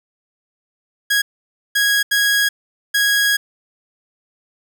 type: tone bursts at uneven times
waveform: sawtooth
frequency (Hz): 1652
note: G#6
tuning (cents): -10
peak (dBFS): -10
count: 4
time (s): 1.1-1.22 / 1.75-2.03 / 2.11-2.49 / 2.94-3.37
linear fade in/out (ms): 10
effects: none